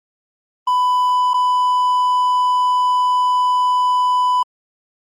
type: tone with dropouts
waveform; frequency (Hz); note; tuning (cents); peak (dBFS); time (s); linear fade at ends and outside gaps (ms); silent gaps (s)
triangle; 997; B5; +16; -11; 0.67-4.43; 5; 1.335-1.341
effects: Opus 24 kbps